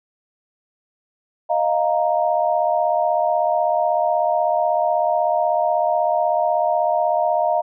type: chord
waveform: sine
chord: Eb suspended second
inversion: none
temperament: equal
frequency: 622.3 / 698.5 / 932.3 Hz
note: Eb5 / F5 / Bb5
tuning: 0 / 0 / 0 cents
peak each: -20 / -19 / -23 dBFS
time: 1.49-7.62 s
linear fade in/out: 20 ms
effects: none